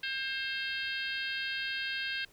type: harmonic tone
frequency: 532 Hz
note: C5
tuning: 29 cents sharp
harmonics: 3 / 4 / 5 / 6 / 7 / 8 / 9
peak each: -36 / -44 / -39 / -40 / -44 / -45 / -47 dBFS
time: 0.03-2.25 s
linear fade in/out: 5 ms
effects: pink hiss -62 dBFS RMS until 2.32 s